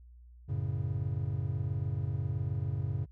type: chord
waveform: triangle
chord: F# minor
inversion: none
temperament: equal with one note detuned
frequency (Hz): 92.5 / 111.09 / 138.59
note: F#2 / A2 / C#3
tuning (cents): 0 / +17 / 0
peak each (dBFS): -33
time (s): 0.48-3.06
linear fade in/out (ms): 20
effects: added 60 Hz sine -51 dBFS peak until 3.11 s